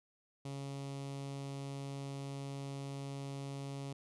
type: tone with notch filter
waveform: sawtooth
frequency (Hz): 138.59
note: C#3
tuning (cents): 0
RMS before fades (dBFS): -43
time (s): 0.45-3.93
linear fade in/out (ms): 5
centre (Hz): 1600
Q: 1.3
effects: resampled to 24000 Hz